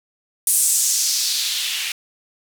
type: noise with band-pass filter sweep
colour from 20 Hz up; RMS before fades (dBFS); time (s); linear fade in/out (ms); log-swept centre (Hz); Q
blue; -20; 0.47-1.92; 2; 9700 to 2500; 2.2
effects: none